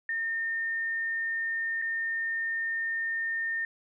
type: tone with dropouts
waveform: sine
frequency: 1820 Hz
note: A#6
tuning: 42 cents flat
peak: -28 dBFS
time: 0.09-3.65 s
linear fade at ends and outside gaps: 2 ms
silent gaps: 1.817-1.821 s
effects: none